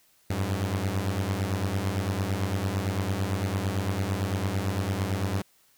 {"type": "beating tone pair", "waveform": "sawtooth", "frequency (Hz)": [92.5, 101.4], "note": ["F#2", "G#2"], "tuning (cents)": [0, -41], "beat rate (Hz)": 8.9, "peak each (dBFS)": -25, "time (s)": [0.3, 5.42], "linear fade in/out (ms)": 5, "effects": ["white hiss -63 dBFS RMS until 5.77 s"]}